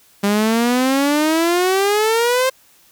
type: exponential sweep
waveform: sawtooth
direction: up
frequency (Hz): 199 to 529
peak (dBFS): -10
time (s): 0.23-2.5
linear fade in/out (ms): 10
effects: white hiss -52 dBFS RMS until 2.91 s